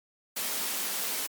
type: high-pass noise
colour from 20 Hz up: white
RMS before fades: -32 dBFS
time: 0.36-1.27 s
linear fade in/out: 10 ms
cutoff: 180 Hz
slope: 48 dB/octave
effects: Opus 48 kbps